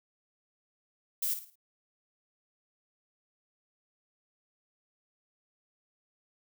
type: noise with echo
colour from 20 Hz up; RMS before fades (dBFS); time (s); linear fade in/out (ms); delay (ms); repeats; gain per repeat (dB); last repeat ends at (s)
violet; -31; 1.22-1.34; 5; 54; 4; -9; 1.556
effects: none